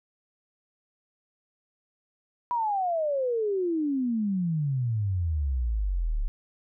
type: exponential sweep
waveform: sine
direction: down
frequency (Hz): 987.8 to 33.67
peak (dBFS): -24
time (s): 2.51-6.28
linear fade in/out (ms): 0
effects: none